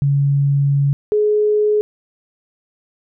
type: tone pair in turn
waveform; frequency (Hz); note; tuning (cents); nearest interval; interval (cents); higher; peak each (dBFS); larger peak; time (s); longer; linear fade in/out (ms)
sine; 140.7 / 421.6; C#3 / G#4; +26 / +26; octave + perfect fifth; 1900; second; -12; neither; 0.02-0.93 / 1.12-1.81; first; 0
effects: none

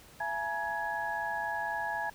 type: tone cluster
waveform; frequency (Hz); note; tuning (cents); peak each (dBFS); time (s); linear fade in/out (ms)
sine; 675 / 843 / 947 / 1672; E5 / G#5 / A#5 / G#6; +41 / +26 / +27 / +11; -40 / -35 / -40 / -35; 0.2-2.1; 5
effects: pink hiss -55 dBFS RMS until 2.14 s

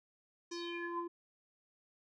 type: tone with low-pass filter sweep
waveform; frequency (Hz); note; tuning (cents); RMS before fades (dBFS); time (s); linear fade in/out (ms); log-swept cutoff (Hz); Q
square; 343.7; F4; -28; -41; 0.51-1.08; 10; 6100 to 710; 6.3
effects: none

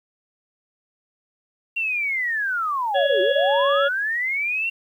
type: linear two-way sweep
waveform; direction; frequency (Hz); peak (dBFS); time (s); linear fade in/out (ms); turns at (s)
sine; down then up; 2763 to 349.2 to 2763; -21; 1.76-4.7; 10; 3.21
type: harmonic tone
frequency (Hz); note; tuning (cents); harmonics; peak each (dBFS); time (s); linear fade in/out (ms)
560; C#5; +18; 1 / 3 / 5 / 6; -18 / -26 / -36 / -28; 2.94-3.89; 20
effects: 9-bit

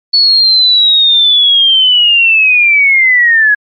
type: linear sweep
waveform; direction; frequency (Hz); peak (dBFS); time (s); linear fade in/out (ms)
sine; down; 4435 to 1661; -4; 0.13-3.55; 10
effects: MP3 32 kbps

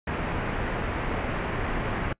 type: low-pass noise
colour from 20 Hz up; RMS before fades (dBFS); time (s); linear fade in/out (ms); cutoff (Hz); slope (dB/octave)
pink; -29; 0.07-2.13; 5; 2400; 24
effects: noise-tail reverb RT60 0.1 s tail -24 dB re dry + resampled to 8000 Hz

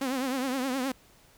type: tone with vibrato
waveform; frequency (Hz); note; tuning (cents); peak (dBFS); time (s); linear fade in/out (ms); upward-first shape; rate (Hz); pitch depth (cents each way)
sawtooth; 261.6; C4; 0; -24; 0.01-0.92; 5; triangle; 9.6; 120
effects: pink hiss -59 dBFS RMS until 1.37 s

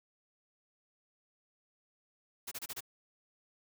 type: noise bursts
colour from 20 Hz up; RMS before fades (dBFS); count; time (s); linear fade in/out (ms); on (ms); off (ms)
white; -41; 5; 2.47-2.807; 10; 45; 28
effects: none

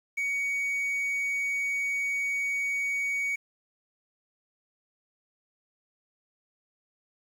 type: tone with quantisation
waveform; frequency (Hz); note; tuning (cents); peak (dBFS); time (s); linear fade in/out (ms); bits
triangle; 2245; C#7; +21; -25; 0.17-3.36; 10; 9
effects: none

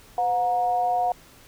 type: tone with amplitude modulation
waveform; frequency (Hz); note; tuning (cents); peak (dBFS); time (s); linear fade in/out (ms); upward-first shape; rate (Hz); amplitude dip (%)
sine; 722; F#5; -43; -17; 0.18-1.12; 2; sine; 218; 65
effects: pink hiss -51 dBFS RMS until 1.47 s

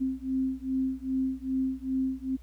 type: beating tone pair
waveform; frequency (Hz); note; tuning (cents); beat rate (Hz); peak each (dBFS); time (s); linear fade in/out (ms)
sine; 261.6 / 264.1; C4 / C4; 0 / +16; 2.5; -30; 0-2.37; 20
effects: added 60 Hz sine -46 dBFS peak until 2.42 s + pink hiss -65 dBFS RMS until 2.42 s

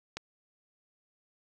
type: click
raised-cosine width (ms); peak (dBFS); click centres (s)
0.2; -19; 0.17
effects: none

